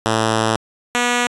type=tone pair in turn; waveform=5% pulse; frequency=111.1 / 243 Hz; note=A2 / B3; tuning=+17 / -28 cents; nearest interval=octave + major second; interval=1355 cents; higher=second; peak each=-4 dBFS; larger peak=neither; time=0.06-0.56 / 0.95-1.27 s; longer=first; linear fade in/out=0 ms; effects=resampled to 24000 Hz